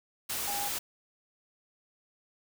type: tone in noise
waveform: sine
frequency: 812 Hz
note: G#5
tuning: 39 cents flat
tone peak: -35 dBFS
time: 0.47-0.69 s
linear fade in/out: 10 ms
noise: white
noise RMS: -34 dBFS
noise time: 0.29-0.79 s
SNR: -4 dB
effects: none